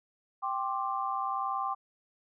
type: chord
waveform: sine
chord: G suspended fourth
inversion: none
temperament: equal with one note detuned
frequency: 784 / 1053.8 / 1174.7 Hz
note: G5 / C6 / D6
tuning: 0 / +12 / 0 cents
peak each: -34 dBFS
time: 0.42-1.75 s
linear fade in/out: 20 ms
effects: none